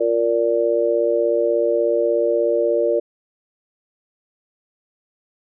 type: chord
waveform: sine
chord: Bb major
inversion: second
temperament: just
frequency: 349.6 / 466.2 / 582.7 Hz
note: F4 / Bb4 / D5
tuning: +2 / 0 / -14 cents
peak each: -22 / -19 / -19 dBFS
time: 0-3 s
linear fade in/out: 10 ms
effects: none